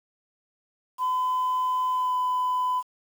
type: tone with pitch glide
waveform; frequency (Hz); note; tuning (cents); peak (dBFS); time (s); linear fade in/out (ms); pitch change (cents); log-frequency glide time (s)
sine; 1013 to 1004.3; B5 to B5; +44 to +29; -21; 0.98-2.83; 50; -15; 1.92-2.15
effects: tanh soft clip ceiling -19 dBFS + 8-bit